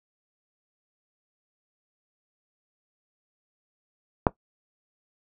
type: click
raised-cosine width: 1 ms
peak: -3 dBFS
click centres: 4.268 s
effects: noise-tail reverb RT60 0.1 s tail -18 dB re dry